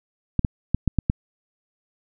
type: clicks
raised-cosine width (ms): 5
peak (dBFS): -6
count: 6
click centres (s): 0.393 / 0.448 / 0.746 / 0.877 / 0.987 / 1.099
effects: none